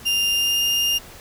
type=tone with pitch glide; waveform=35% pulse; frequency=2800 to 2816 Hz; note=F7 to F7; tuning=+4 to +14 cents; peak=-16 dBFS; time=0.05-0.99 s; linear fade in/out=20 ms; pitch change=+10 cents; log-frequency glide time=0.32-0.64 s; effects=pink hiss -42 dBFS RMS until 1.2 s